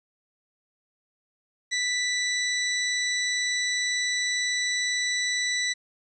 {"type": "tone", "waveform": "20% pulse", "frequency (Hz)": 1975.5, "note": "B6", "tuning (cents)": 0, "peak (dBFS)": -19, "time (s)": [1.71, 5.74], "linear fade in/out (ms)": 20, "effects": ["resampled to 22050 Hz", "10-bit"]}